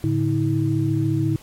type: tone cluster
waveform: sine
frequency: 110.5 / 144.8 / 320.8 Hz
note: A2 / D3 / E4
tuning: +8 / -24 / -47 cents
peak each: -22 dBFS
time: 0.04-1.36 s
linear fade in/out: 0 ms
effects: pink hiss -47 dBFS RMS until 1.42 s + MP3 64 kbps